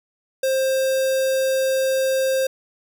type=tone with notch filter; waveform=square; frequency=529 Hz; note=C5; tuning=19 cents sharp; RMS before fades=-20 dBFS; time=0.43-2.47 s; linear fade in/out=5 ms; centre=2100 Hz; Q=1.3; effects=none